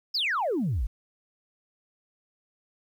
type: exponential sweep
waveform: sine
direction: down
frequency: 5380 to 43.65 Hz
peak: -23 dBFS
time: 0.14-0.87 s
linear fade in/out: 10 ms
effects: tanh soft clip ceiling -21 dBFS + 10-bit